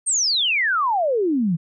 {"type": "exponential sweep", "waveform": "sine", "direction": "down", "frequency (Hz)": [8870, 155.56], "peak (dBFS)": -17, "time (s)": [0.06, 1.57], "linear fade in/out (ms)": 20, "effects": []}